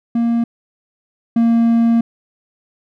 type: tone pair in turn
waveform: triangle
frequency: 233.4 / 231.3 Hz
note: A#3 / A#3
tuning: +2 / -13 cents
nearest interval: unison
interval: 15 cents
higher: first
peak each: -11 / -8 dBFS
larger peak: second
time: 0.15-0.44 / 1.36-2.01 s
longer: second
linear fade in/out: 5 ms
effects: none